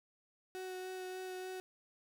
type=tone with vibrato; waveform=35% pulse; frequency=371.1 Hz; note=F#4; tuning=5 cents sharp; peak=-40 dBFS; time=0.55-1.6 s; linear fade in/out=0 ms; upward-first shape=sine; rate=3.4 Hz; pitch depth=11 cents each way; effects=none